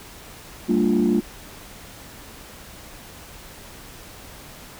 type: chord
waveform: sine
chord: G minor seventh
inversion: none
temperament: equal with one note detuned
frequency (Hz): 196 / 227.6 / 293.7 / 349.2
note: G3 / Bb3 / D4 / F4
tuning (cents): 0 / -41 / 0 / 0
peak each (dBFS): -22 / -19 / -23 / -21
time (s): 0.68-1.21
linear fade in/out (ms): 20
effects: tanh soft clip ceiling -10 dBFS + pink hiss -42 dBFS RMS until 4.79 s